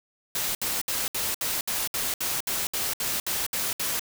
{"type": "noise bursts", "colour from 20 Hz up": "white", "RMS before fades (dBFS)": -28, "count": 14, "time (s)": [0.35, 3.995], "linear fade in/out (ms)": 2, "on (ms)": 200, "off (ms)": 65, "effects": []}